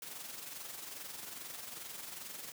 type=noise with amplitude modulation; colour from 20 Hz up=white; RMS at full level=-44 dBFS; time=0.02-2.52 s; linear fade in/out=2 ms; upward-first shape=sine; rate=22.4 Hz; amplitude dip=50%; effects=high-pass 100 Hz 12 dB/octave